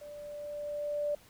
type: tone with level ramp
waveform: sine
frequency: 587.3 Hz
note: D5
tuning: in tune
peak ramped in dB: -44 to -28 dBFS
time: 0.01-1.15 s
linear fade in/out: 5 ms
effects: pink hiss -59 dBFS RMS until 1.29 s